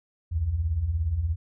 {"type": "beating tone pair", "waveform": "sine", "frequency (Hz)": [66.7, 83.7], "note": ["C2", "E2"], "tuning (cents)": [34, 27], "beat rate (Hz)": 17, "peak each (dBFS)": [-31, -24], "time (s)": [0.31, 1.36], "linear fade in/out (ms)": 20, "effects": []}